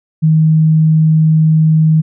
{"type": "tone", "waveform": "sine", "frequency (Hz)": 157.7, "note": "D#3", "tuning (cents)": 24, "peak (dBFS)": -6, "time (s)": [0.22, 2.02], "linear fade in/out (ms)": 20, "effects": []}